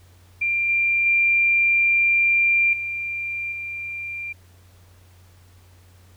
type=tone with level steps; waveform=sine; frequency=2379 Hz; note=D7; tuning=22 cents sharp; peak=-19 / -17 / -15 / -25 / -28 dBFS; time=0.41-4.33 s; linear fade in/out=10 ms; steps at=0.69 / 1.06 / 2.73 / 3.52 s; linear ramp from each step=2 ms; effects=added 90 Hz sine -49 dBFS peak until 6.16 s + pink hiss -57 dBFS RMS until 6.16 s